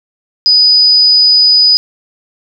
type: tone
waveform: sine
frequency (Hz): 4970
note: D#8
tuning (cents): -3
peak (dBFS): -4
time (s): 0.46-1.77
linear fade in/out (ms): 0
effects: none